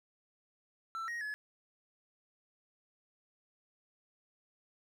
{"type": "tone with pitch steps", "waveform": "triangle", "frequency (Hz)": [1335, 1879, 1704], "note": ["E6", "A#6", "G#6"], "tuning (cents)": [22, 13, 44], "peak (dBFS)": -35, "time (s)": [0.95, 1.34], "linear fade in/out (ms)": 0, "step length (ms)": 130, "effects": []}